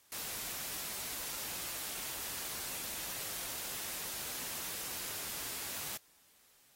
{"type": "noise", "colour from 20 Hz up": "white", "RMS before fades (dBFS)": -41, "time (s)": [0.12, 5.97], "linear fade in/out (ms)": 2, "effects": ["white hiss -66 dBFS RMS until 6.75 s", "AAC 48 kbps"]}